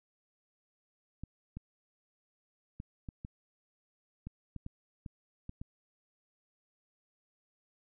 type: clicks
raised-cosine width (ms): 5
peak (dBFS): -29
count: 11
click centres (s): 1.236 / 1.57 / 2.801 / 3.088 / 3.249 / 4.27 / 4.563 / 4.664 / 5.062 / 5.494 / 5.615
effects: none